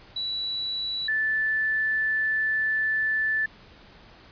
sine tone pair in turn, 3936 / 1753.3 Hz, B7 / A6, -7 / -7 cents, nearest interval octave + major second, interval 1400 cents, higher first, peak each -27 / -22 dBFS, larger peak second, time 0.16-1.08 / 1.08-3.46 s, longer second, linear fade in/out 5 ms, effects pink hiss -51 dBFS RMS until 4.31 s + resampled to 11025 Hz

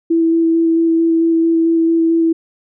sine tone with vibrato, 329.6 Hz, E4, in tune, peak -10 dBFS, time 0.1-2.33 s, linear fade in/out 10 ms, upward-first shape square, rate 4.5 Hz, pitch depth 9 cents each way, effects none

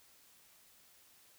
silence, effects white hiss -64 dBFS RMS until 1.38 s

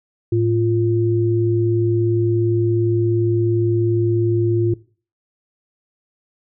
sine tone pair together, 110 / 347.2 Hz, A2 / F4, 0 / -10 cents, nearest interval octave + minor sixth, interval 1990 cents, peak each -17 / -17 dBFS, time 0.32-4.74 s, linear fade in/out 5 ms, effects noise-tail reverb RT60 0.4 s tail -20 dB re dry

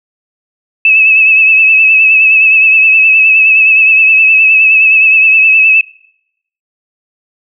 sine tone with vibrato, 2600 Hz, E7, 24 cents flat, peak -3 dBFS, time 0.85-5.81 s, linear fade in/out 2 ms, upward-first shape sine, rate 9.6 Hz, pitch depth 38 cents each way, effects noise-tail reverb RT60 0.8 s tail -24 dB re dry

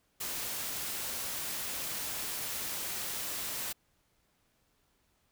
white noise, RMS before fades -37 dBFS, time 0.2-3.73 s, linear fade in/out 10 ms, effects pink hiss -73 dBFS RMS until 5.31 s

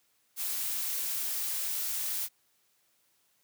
blue noise, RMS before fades -33 dBFS, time 0.36-2.29 s, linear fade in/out 50 ms, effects white hiss -71 dBFS RMS until 3.43 s + high-pass 80 Hz 12 dB/octave

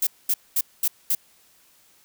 violet noise bursts, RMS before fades -21 dBFS, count 5, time 0.02-1.15 s, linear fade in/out 5 ms, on 50 ms, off 220 ms, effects white hiss -58 dBFS RMS until 2.04 s

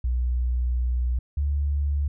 sine tone pair in turn, 61.4 / 71.75 Hz, B1 / D2, -9 / -40 cents, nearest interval minor third, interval 269 cents, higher second, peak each -21 dBFS, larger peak neither, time 0.04-1.19 / 1.37-2.08 s, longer first, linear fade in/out 5 ms, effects none

